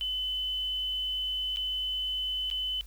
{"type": "tone with dropouts", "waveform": "sine", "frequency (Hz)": 3023, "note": "F#7", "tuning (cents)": 36, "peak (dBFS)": -29, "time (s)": [0.01, 2.81], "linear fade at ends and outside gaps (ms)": 0, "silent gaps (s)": [[1.561, 1.57], [2.501, 2.512]], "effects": ["added 50 Hz sine -44 dBFS peak until 2.86 s", "white hiss -59 dBFS RMS until 2.86 s"]}